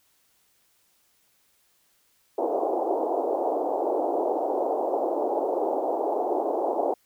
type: band-pass noise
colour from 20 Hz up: white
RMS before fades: -26 dBFS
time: 2.38-6.94 s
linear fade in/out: 5 ms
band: 310 to 820 Hz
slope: 48 dB/octave
effects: white hiss -66 dBFS RMS until 7.05 s